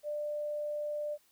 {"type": "tone", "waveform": "sine", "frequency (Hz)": 594, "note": "D5", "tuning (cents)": 20, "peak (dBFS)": -33, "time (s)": [0.03, 1.18], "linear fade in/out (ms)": 50, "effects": ["white hiss -68 dBFS RMS until 1.31 s"]}